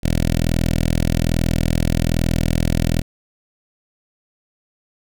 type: tone with notch filter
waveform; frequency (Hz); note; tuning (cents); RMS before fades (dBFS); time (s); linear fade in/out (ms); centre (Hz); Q
10% pulse; 41.2; E1; 0; -18; 0.03-3.02; 10; 1100; 0.81
effects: none